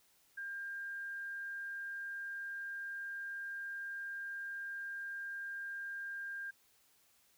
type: tone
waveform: sine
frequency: 1600 Hz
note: G6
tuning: 35 cents sharp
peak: -40 dBFS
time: 0.37-6.51 s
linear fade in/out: 10 ms
effects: white hiss -70 dBFS RMS until 7.37 s